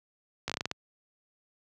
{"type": "slowing click train", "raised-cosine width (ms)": 0.2, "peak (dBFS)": -14, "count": 8, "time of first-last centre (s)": [0.48, 0.714], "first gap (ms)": 16, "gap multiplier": 1.24, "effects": ["high-pass 80 Hz 12 dB/octave"]}